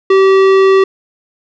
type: tone with tanh clipping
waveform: sine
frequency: 385.3 Hz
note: G4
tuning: 30 cents flat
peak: -7 dBFS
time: 0.1-0.84 s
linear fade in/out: 5 ms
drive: 16 dB
effects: none